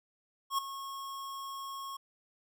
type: tone with ADSR envelope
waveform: square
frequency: 1092 Hz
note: C#6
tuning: 26 cents flat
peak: -27 dBFS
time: 0.5-1.97 s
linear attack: 83 ms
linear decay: 6 ms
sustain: -13 dB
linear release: 8 ms
effects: none